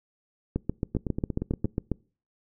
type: two click trains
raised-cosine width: 3 ms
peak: -13 / -16 dBFS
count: 11 / 7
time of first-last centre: 0.56-1.917 / 0.95-1.655 s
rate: 7.37 / 8.51 Hz
effects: noise-tail reverb RT60 0.4 s tail -25 dB re dry